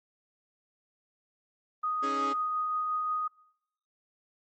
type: tone with tremolo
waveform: sine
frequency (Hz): 1244.5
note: D#6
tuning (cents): 0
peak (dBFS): -27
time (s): 1.83-3.28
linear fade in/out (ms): 10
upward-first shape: triangle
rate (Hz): 5.6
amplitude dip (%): 25
type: chord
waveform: sawtooth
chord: C# suspended second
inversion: none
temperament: equal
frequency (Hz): 277.2 / 311.1 / 415.3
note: C#4 / D#4 / G#4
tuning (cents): 0 / 0 / 0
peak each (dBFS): -32 / -38 / -34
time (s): 2.02-2.34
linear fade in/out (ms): 20
effects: noise-tail reverb RT60 0.8 s tail -25 dB re dry + Opus 24 kbps

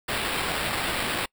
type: noise with sample-and-hold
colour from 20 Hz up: white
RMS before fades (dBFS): -28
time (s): 0.08-1.26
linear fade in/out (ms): 10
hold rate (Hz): 6300
effects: noise-tail reverb RT60 0.1 s tail -26 dB re dry

